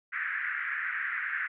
pink band-pass noise, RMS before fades -33 dBFS, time 0.12-1.48 s, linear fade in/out 20 ms, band 1500 to 2000 Hz, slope 48 dB/octave, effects none

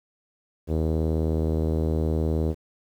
sawtooth tone with low-pass filter, 79.4 Hz, D#2, 36 cents sharp, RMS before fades -24 dBFS, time 0.67-2.55 s, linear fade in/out 50 ms, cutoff 460 Hz, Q 2.1, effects 9-bit

